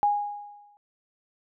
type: tone with exponential decay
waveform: sine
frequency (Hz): 823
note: G#5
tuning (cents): -16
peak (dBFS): -17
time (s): 0.03-0.77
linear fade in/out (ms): 0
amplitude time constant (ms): 160
effects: none